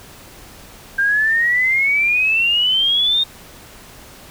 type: exponential sweep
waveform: sine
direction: up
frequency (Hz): 1585 to 3701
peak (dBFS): -13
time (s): 0.98-3.24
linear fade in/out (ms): 10
effects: pink hiss -41 dBFS RMS until 4.3 s